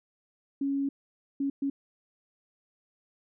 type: tone bursts at uneven times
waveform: sine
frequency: 277.2 Hz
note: C#4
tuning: in tune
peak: -26 dBFS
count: 3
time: 0.61-0.89 / 1.4-1.5 / 1.62-1.7 s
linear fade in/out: 5 ms
effects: none